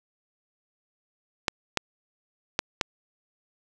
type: clicks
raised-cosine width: 0.2 ms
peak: -5 dBFS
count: 4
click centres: 1.482 / 1.773 / 2.591 / 2.812 s
effects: none